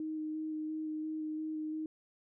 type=tone with vibrato; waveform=sine; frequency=311.1 Hz; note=D#4; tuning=in tune; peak=-35 dBFS; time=0-1.86 s; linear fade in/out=2 ms; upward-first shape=square; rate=2.9 Hz; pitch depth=10 cents each way; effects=none